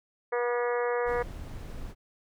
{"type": "harmonic tone", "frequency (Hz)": 241.6, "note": "B3", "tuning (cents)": -38, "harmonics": [2, 3, 4, 5, 6, 7, 8, 9], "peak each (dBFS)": [-27, -37, -36, -37, -42, -39, -41, -45], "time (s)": [0.32, 1.23], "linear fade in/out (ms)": 10}
{"type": "noise", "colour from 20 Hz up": "brown", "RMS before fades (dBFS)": -39, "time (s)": [1.05, 1.95], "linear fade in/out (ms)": 50}
{"effects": []}